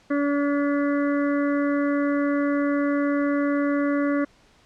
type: harmonic tone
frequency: 286 Hz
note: D4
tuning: 46 cents flat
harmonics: 1 / 2 / 4 / 5 / 6 / 7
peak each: -21 / -27 / -33 / -35 / -37 / -38 dBFS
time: 0.1-4.25 s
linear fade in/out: 10 ms
effects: pink hiss -57 dBFS RMS until 4.65 s + low-pass 6000 Hz 12 dB/octave